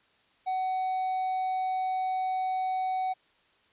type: tone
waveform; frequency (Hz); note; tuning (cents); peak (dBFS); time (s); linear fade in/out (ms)
triangle; 750; F#5; +23; -25; 0.46-3.14; 20
effects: white hiss -65 dBFS RMS until 3.72 s + resampled to 8000 Hz